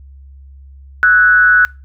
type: tone with frequency modulation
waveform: sine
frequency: 1481 Hz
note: F#6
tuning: 1 cent sharp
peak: -6 dBFS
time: 1.03-1.65 s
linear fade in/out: 0 ms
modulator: 173 Hz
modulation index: 0.5
effects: noise-tail reverb RT60 0.3 s tail -25 dB re dry + added 68 Hz sine -35 dBFS peak until 1.84 s